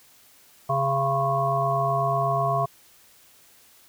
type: harmonic tone with a mistuned harmonic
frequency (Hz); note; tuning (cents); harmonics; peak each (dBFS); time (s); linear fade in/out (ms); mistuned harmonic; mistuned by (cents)
136.8; C#3; -23; 1 / 3 / 5 / 7 / 8; -27 / -33 / -24 / -32 / -26; 0.69-2.66; 10; 7; +86
effects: white hiss -55 dBFS RMS until 3.88 s